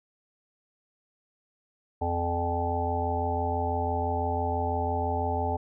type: harmonic tone with a mistuned harmonic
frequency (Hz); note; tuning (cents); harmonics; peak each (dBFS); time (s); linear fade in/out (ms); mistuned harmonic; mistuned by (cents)
86; F2; -26; 1 / 3 / 5 / 7 / 9 / 10; -30 / -36 / -34 / -35 / -31 / -33; 2.01-5.57; 10; 1; -24
effects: none